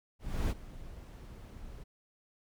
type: noise with ADSR envelope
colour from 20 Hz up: brown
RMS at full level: -29 dBFS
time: 0.19-1.84 s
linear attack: 310 ms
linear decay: 37 ms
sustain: -18 dB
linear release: 13 ms
effects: none